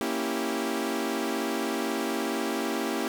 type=chord; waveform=sawtooth; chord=A# diminished seventh; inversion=none; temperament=equal; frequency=233.1 / 277.2 / 329.6 / 392 Hz; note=A#3 / C#4 / E4 / G4; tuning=0 / 0 / 0 / 0 cents; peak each=-29 dBFS; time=0.01-3.08 s; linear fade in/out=0 ms; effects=none